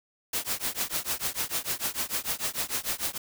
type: noise with tremolo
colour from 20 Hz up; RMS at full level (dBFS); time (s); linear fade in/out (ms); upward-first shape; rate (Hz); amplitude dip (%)
white; -27; 0.33-3.18; 5; triangle; 6.7; 100
effects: none